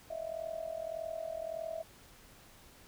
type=tone with amplitude modulation; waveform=sine; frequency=651 Hz; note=E5; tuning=22 cents flat; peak=-33 dBFS; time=0.1-1.83 s; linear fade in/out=10 ms; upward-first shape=sine; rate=41.7 Hz; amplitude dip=85%; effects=pink hiss -58 dBFS RMS until 2.87 s